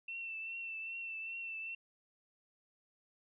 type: tone with vibrato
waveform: sine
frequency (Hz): 2686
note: E7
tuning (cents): +32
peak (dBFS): -40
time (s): 0.08-1.75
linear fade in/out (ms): 5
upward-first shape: triangle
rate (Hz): 2.5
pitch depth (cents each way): 36
effects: none